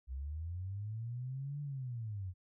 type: linear two-way sweep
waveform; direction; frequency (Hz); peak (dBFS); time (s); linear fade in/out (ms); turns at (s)
sine; up then down; 61.7 to 146.83 to 87.7; -38; 0.07-2.34; 50; 1.61
effects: none